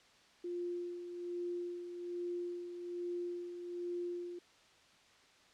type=tone with tremolo; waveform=sine; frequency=350.8 Hz; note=F4; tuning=8 cents sharp; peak=-36 dBFS; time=0.44-4.39 s; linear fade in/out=5 ms; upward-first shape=sine; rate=1.2 Hz; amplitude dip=55%; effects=white hiss -64 dBFS RMS until 5.53 s + low-pass 5000 Hz 12 dB/octave